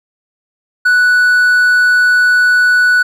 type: tone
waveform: triangle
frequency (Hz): 1480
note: F#6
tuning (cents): 0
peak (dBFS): -5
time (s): 0.85-3.03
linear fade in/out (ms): 10
effects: none